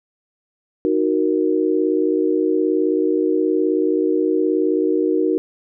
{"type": "chord", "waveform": "sine", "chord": "D# minor", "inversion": "none", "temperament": "equal", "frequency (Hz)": [311.1, 370, 466.2], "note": ["D#4", "F#4", "A#4"], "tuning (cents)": [0, 0, 0], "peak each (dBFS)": [-19, -19, -21], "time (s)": [0.85, 5.38], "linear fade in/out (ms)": 0, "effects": []}